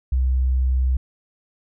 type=tone; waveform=sine; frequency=64.3 Hz; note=C2; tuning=30 cents flat; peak=-16 dBFS; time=0.12-0.97 s; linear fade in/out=5 ms; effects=none